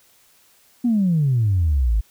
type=exponential sweep; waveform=sine; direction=down; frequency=250 to 50 Hz; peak=-14 dBFS; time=0.84-2.01 s; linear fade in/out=10 ms; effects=tanh soft clip ceiling -11 dBFS + white hiss -56 dBFS RMS until 2.1 s